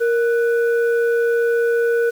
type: tone pair together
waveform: sine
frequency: 467.4 / 1484 Hz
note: A#4 / F#6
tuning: +5 / +5 cents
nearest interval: octave + minor sixth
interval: 2000 cents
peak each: -14 / -23 dBFS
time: 0-2.11 s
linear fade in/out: 20 ms
effects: tanh soft clip ceiling -9 dBFS + 7-bit